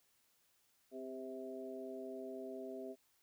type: harmonic tone with a mistuned harmonic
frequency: 130.2 Hz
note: C3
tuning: 8 cents flat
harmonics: 2 / 3 / 4 / 5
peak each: -49 / -47 / -55 / -49 dBFS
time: 0.91-2.96 s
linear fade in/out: 50 ms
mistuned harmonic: 3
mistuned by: +27 cents
effects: white hiss -75 dBFS RMS until 3.22 s